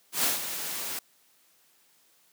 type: noise with ADSR envelope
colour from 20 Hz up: white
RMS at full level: -24 dBFS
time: 0.12-0.99 s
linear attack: 120 ms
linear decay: 150 ms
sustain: -10 dB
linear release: 3 ms
effects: white hiss -64 dBFS RMS until 2.32 s + high-pass 150 Hz 12 dB/octave